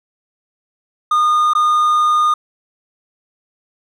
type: tone with dropouts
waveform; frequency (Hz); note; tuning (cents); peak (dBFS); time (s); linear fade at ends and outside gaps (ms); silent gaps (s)
triangle; 1222; D#6; -32; -9; 1.11-2.34; 5; 1.535-1.55
effects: none